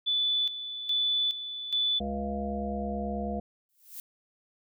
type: tone with tremolo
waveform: sine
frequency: 3481 Hz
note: A7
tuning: 19 cents flat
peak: -24 dBFS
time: 0.06-2 s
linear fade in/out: 20 ms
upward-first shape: square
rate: 1.2 Hz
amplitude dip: 70%
type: harmonic tone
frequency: 69.3 Hz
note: C#2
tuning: in tune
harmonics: 1 / 3 / 5 / 7 / 9 / 10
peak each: -37 / -33 / -44 / -38 / -42 / -36 dBFS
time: 2-3.4 s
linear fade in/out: 5 ms
type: noise with exponential growth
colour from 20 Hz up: violet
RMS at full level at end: -38 dBFS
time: 3.69-4 s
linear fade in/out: 1 ms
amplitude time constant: 67 ms
effects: none